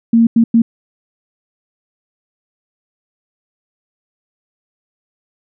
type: tone bursts at uneven times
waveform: sine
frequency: 230 Hz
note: A#3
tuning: 23 cents flat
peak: -6 dBFS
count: 3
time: 0.13-0.27 / 0.36-0.44 / 0.54-0.62 s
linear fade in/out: 5 ms
effects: none